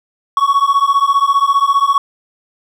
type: beating tone pair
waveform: triangle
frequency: 1108.7 / 1123.7 Hz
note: C#6 / C#6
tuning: 0 / +23 cents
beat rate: 15 Hz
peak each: -11 dBFS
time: 0.37-1.98 s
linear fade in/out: 2 ms
effects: none